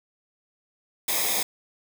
white noise with comb filter, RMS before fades -25 dBFS, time 1.08-1.43 s, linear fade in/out 5 ms, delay 0.69 ms, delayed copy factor -0.75, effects none

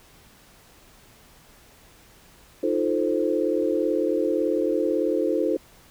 sine chord, F dominant seventh, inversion third, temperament equal, 311.1 / 349.2 / 440 / 523.3 Hz, Eb4 / F4 / A4 / C5, 0 / 0 / 0 / 0 cents, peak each -26 dBFS, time 2.63-5.57 s, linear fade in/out 5 ms, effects pink hiss -53 dBFS RMS until 5.9 s

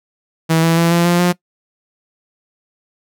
sawtooth tone with pitch steps, 162.4 / 165.24 / 168.13 / 171.07 / 174.06 / 177.1 Hz, E3 / E3 / E3 / F3 / F3 / F3, -26 / +4 / +34 / -36 / -6 / +24 cents, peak -7 dBFS, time 0.49-1.33 s, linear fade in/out 20 ms, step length 140 ms, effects noise-tail reverb RT60 0.1 s tail -21 dB re dry

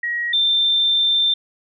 sine tone pair in turn, 1900 / 3574 Hz, A#6 / A7, +33 / +26 cents, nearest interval major seventh, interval 1093 cents, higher second, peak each -20 / -14 dBFS, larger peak second, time 0.03-0.33 / 0.33-1.34 s, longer second, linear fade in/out 5 ms, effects none

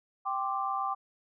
sine chord, G suspended fourth, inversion none, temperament equal, 784 / 1046.5 / 1174.7 Hz, G5 / C6 / D6, 0 / 0 / 0 cents, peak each -33 / -36 / -32 dBFS, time 0.25-0.95 s, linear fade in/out 20 ms, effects none

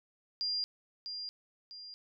sine tone with echo, 4800 Hz, D8, 37 cents sharp, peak -31 dBFS, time 0.41-0.64 s, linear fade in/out 0 ms, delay 650 ms, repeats 2, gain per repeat -7 dB, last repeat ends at 1.94 s, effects none

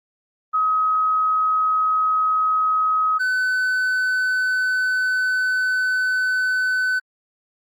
sine / triangle tone pair in turn, 1269 / 1509.1 Hz, D#6 / F#6, +34 / +34 cents, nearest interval minor third, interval 300 cents, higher second, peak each -16 dBFS, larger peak neither, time 0.53-3.19 / 3.19-7 s, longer second, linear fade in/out 20 ms, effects Opus 32 kbps

